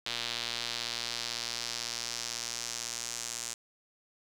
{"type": "tone with band-pass filter sweep", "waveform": "sawtooth", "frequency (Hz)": 118, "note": "A#2", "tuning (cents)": 22, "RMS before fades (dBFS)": -37, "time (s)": [0.06, 3.54], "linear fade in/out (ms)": 5, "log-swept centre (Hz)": [3800, 7000], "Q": 2.2, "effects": ["9-bit"]}